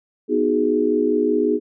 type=chord; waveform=sine; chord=G# minor seventh; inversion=first; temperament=equal; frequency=246.9 / 311.1 / 370 / 415.3 Hz; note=B3 / D#4 / F#4 / G#4; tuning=0 / 0 / 0 / 0 cents; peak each=-23 / -21 / -24 / -19 dBFS; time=0.28-1.6 s; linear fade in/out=50 ms; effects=none